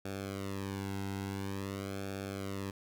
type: tone with flanger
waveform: sawtooth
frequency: 98 Hz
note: G2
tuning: in tune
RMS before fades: -39 dBFS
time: 0.05-2.71 s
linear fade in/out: 5 ms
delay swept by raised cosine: 1 to 1.72 ms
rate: 0.48 Hz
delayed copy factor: -0.95
effects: none